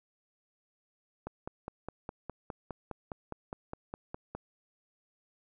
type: click train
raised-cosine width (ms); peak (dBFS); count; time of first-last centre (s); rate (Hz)
1; -24; 16; 1.27-4.35; 4.87
effects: none